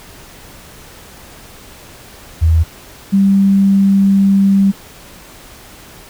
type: tone pair in turn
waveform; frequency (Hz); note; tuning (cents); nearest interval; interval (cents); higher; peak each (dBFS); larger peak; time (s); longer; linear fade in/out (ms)
sine; 81.1 / 196.26; E2 / G3; -28 / +2; octave + minor third; 1530; second; -7; neither; 2.41-2.64 / 3.12-4.72; second; 20
effects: pink hiss -38 dBFS RMS until 6.09 s